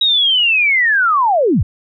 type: linear sweep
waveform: sine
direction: down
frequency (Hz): 3840 to 55.3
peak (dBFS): -10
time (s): 0.01-1.63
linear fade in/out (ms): 5
effects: none